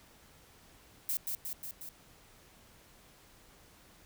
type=noise with echo; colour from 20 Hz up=violet; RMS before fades=-33 dBFS; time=1.09-1.17 s; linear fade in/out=0 ms; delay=180 ms; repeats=4; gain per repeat=-3 dB; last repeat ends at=1.89 s; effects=pink hiss -60 dBFS RMS until 4.05 s